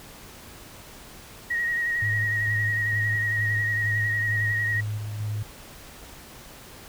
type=tone with vibrato; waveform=sine; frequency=1887 Hz; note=A#6; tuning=21 cents sharp; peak=-23 dBFS; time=1.5-4.81 s; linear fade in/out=10 ms; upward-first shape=sine; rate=11 Hz; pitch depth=28 cents each way
type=tone with tremolo; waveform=sine; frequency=105.8 Hz; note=G#2; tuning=33 cents sharp; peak=-26 dBFS; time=2.02-5.43 s; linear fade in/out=5 ms; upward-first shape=square; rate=2.2 Hz; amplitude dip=35%
effects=pink hiss -45 dBFS RMS until 6.88 s

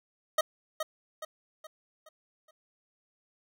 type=tone with echo; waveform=25% pulse; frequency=626 Hz; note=D#5; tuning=10 cents sharp; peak=-19 dBFS; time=0.38-0.41 s; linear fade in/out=5 ms; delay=420 ms; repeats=5; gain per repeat=-7 dB; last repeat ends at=2.51 s; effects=none

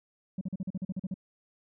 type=tone bursts; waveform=sine; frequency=187.6 Hz; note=F#3; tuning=24 cents sharp; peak=-28 dBFS; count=11; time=0.38-1.142 s; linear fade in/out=5 ms; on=32 ms; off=41 ms; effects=tanh soft clip ceiling -29 dBFS

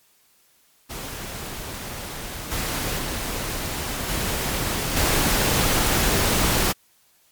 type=noise with level steps; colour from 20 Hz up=pink; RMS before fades=-33 / -26 / -28 / -25 / -20 dBFS; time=0.89-6.73 s; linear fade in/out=20 ms; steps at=2.51 / 2.98 / 4.08 / 4.96 s; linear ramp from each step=10 ms; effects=white hiss -60 dBFS RMS until 7.31 s + MP3 96 kbps

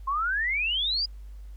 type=exponential sweep; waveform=sine; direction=up; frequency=1047 to 4978 Hz; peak=-24 dBFS; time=0.07-1.06 s; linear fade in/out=10 ms; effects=added 50 Hz sine -39 dBFS peak until 1.56 s + pink hiss -65 dBFS RMS until 1.56 s

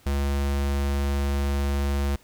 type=tone; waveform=square; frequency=70.1 Hz; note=C#2; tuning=20 cents sharp; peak=-23 dBFS; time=0.06-2.16 s; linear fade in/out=5 ms; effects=pink hiss -56 dBFS RMS until 2.23 s

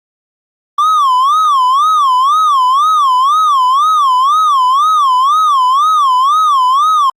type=tone with vibrato; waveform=triangle; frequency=1130 Hz; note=C#6; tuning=33 cents sharp; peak=-5 dBFS; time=0.78-7.1 s; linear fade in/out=5 ms; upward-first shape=sine; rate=2 Hz; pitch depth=210 cents each way; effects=Opus 32 kbps

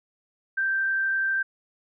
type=tone with frequency modulation; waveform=sine; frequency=1568 Hz; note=G6; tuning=in tune; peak=-22 dBFS; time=0.57-1.43 s; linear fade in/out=10 ms; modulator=32.1 Hz; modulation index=0.44; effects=none

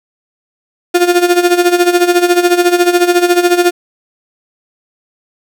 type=tone with tremolo; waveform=35% pulse; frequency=352.3 Hz; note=F4; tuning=15 cents sharp; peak=-3 dBFS; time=0.94-3.71 s; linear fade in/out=10 ms; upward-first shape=sine; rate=14 Hz; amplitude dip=75%; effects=none

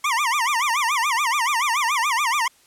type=tone with vibrato; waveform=25% pulse; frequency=1046.5 Hz; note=C6; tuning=in tune; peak=-15 dBFS; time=0.04-2.48 s; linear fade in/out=5 ms; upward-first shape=sine; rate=7 Hz; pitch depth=260 cents each way; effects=white hiss -56 dBFS RMS until 2.66 s + low-pass 11000 Hz 12 dB/octave

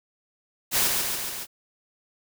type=noise with echo; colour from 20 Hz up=white; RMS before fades=-22 dBFS; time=0.71-0.91 s; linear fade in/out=50 ms; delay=140 ms; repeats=4; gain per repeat=-3 dB; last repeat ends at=1.47 s; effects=none

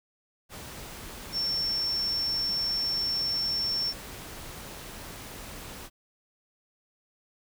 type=tone in noise; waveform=sine; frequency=5430 Hz; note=F8; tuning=50 cents flat; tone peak=-26 dBFS; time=1.32-3.94 s; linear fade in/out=50 ms; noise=pink; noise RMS=-42 dBFS; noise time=0.49-5.9 s; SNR=+13 dB; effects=none

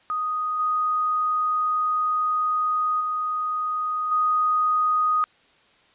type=tone with level steps; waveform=sine; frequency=1244.5 Hz; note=D#6; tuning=in tune; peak=-23 / -20 / -23 / -18 dBFS; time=0.1-5.24 s; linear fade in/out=0 ms; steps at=0.59 / 3 / 4.11 s; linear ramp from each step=10 ms; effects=white hiss -58 dBFS RMS until 5.94 s + resampled to 8000 Hz

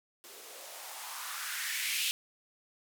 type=noise with band-pass filter sweep; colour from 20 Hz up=violet; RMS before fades=-38 dBFS; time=0.24-2.11 s; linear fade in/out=0 ms; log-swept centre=360 to 2900 Hz; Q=3.3; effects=none

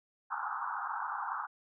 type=band-pass noise; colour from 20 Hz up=pink; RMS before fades=-37 dBFS; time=0.3-1.47 s; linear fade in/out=20 ms; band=800 to 1500 Hz; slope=96 dB/octave; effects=none

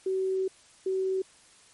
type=tone pair in turn; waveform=sine; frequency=379.3 / 379.3 Hz; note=F#4 / F#4; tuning=+43 / +43 cents; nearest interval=unison; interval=0 cents; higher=neither; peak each=-25 dBFS; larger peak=neither; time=0.06-0.48 / 0.86-1.22 s; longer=first; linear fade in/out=5 ms; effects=white hiss -57 dBFS RMS until 1.73 s + MP3 48 kbps

